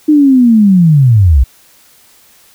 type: linear sweep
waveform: sine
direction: down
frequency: 309.5 to 57.4 Hz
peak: -3 dBFS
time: 0.08-1.44 s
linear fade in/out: 10 ms
effects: white hiss -45 dBFS RMS until 2.54 s